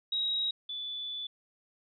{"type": "tone pair in turn", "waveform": "sine", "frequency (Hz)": [3816, 3473], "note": ["A#7", "A7"], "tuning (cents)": [40, -23], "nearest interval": "major second", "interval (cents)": 163, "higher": "first", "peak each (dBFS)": [-28, -35], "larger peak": "first", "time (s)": [[0.12, 0.51], [0.69, 1.27]], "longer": "second", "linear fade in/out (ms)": 5, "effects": []}